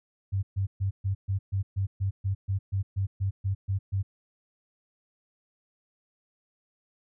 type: tone bursts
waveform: sine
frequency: 97.5 Hz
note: G2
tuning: 9 cents flat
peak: -24 dBFS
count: 16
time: 0.32-4.03 s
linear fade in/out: 20 ms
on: 110 ms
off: 130 ms
effects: none